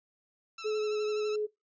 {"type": "tone with vibrato", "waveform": "15% pulse", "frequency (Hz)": 1318.5, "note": "E6", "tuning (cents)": 0, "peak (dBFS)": -34, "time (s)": [0.58, 1.36], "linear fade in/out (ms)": 5, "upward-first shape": "sine", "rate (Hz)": 12, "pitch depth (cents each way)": 38}
{"type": "tone with pitch glide", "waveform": "sine", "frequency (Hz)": [428.3, 423.4], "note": ["A4", "G#4"], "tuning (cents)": [-47, 33], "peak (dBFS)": -28, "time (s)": [0.64, 1.47], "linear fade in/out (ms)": 20, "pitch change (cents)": -20, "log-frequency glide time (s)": [0.76, 0.87]}
{"effects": ["noise-tail reverb RT60 0.2 s tail -23 dB re dry", "resampled to 16000 Hz"]}